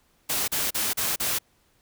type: noise bursts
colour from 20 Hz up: white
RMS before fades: -26 dBFS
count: 5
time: 0.29-1.388 s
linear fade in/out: 10 ms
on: 190 ms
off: 37 ms
effects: pink hiss -65 dBFS RMS until 1.81 s